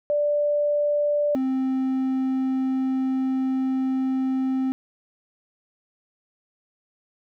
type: tone pair in turn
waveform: sine / triangle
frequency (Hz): 587.3 / 262.4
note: D5 / C4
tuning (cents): 0 / +5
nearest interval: octave + major second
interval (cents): 1395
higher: first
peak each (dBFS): -19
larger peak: neither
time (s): 0.1-1.35 / 1.35-4.72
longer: second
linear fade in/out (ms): 0
effects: none